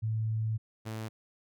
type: tone pair in turn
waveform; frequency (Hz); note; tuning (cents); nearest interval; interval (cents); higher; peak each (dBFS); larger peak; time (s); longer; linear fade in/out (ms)
sine / sawtooth; 110.3 / 110.3; A2 / A2; +5 / +5; unison; 0; neither; -28 / -32; first; 0.02-0.58 / 0.85-1.09; first; 20
effects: none